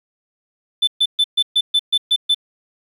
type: tone bursts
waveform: sine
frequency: 3520 Hz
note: A7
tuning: in tune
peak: -9 dBFS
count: 9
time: 0.82-2.346 s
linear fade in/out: 10 ms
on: 54 ms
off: 130 ms
effects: tanh soft clip ceiling -11 dBFS + 8-bit